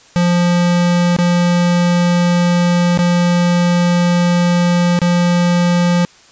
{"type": "tone with dropouts", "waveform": "square", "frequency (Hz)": 175, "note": "F3", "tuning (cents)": 4, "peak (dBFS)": -11, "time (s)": [0.16, 6.05], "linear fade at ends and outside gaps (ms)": 0, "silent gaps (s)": [[1.165, 1.187], [2.975, 2.989], [4.99, 5.017]], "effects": ["white hiss -45 dBFS RMS until 6.31 s", "resampled to 16000 Hz"]}